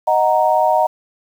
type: chord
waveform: sine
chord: D# minor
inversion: none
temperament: equal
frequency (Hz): 622.3 / 740 / 932.3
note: D#5 / F#5 / A#5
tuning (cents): 0 / 0 / 0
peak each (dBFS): -16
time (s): 0.07-0.87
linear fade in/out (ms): 10
effects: 7-bit